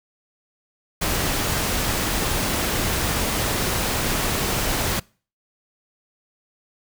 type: noise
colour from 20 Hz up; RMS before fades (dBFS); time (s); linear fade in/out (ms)
pink; -23; 1.01-5; 10
effects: noise-tail reverb RT60 0.4 s tail -25 dB re dry